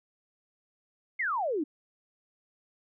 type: exponential sweep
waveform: sine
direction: down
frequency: 2217 to 277.2 Hz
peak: -27 dBFS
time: 1.19-1.64 s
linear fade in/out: 10 ms
effects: none